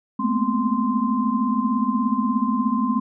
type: tone cluster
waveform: sine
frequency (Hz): 211.6 / 224.5 / 241.5 / 258 / 1042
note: G#3 / A3 / B3 / C4 / C6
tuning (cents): +33 / +35 / -39 / -24 / -7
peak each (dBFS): -25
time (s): 0.19-3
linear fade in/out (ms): 10
effects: none